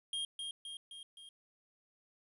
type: tone with echo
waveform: square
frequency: 3227 Hz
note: G7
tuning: 50 cents sharp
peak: -36 dBFS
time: 0.13-0.25 s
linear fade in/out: 2 ms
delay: 260 ms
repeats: 4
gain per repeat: -4 dB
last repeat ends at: 1.29 s
effects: resampled to 32000 Hz + 12-bit